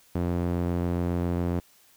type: tone with band-pass filter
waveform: sawtooth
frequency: 87.31 Hz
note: F2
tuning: in tune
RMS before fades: -27 dBFS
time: 0.15-1.6 s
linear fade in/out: 5 ms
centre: 270 Hz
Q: 0.61
effects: white hiss -59 dBFS RMS until 1.96 s